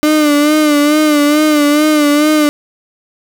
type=tone with vibrato; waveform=35% pulse; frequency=298.9 Hz; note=D4; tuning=31 cents sharp; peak=-6 dBFS; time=0.03-2.49 s; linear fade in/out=0 ms; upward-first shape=sine; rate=2.3 Hz; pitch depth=53 cents each way; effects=none